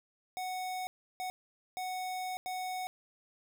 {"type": "tone bursts at uneven times", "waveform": "square", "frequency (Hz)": 740, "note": "F#5", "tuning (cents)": 0, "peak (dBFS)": -36, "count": 4, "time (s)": [[0.37, 0.87], [1.2, 1.3], [1.77, 2.37], [2.46, 2.87]], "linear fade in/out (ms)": 0, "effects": []}